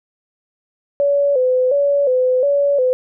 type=tone with vibrato; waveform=sine; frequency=537 Hz; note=C5; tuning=45 cents sharp; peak=-12 dBFS; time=1-2.93 s; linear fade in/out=0 ms; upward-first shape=square; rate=1.4 Hz; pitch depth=96 cents each way; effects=none